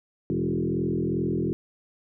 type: tone with frequency modulation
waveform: sine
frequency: 260 Hz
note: C4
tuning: 11 cents flat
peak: -23 dBFS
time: 0.3-1.53 s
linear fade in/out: 0 ms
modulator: 42.6 Hz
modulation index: 3.2
effects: none